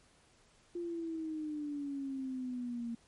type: exponential sweep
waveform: sine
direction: down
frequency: 349.2 to 230.8 Hz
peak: -36 dBFS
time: 0.75-2.95 s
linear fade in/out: 5 ms
effects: pink hiss -66 dBFS RMS until 3.07 s + MP3 48 kbps